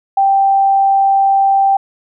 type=tone; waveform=sine; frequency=784 Hz; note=G5; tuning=in tune; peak=-8 dBFS; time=0.17-1.77 s; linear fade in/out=5 ms; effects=none